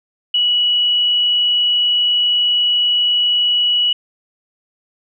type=tone; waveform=sine; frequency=2933 Hz; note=F#7; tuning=16 cents flat; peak=-12 dBFS; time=0.34-3.93 s; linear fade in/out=5 ms; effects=none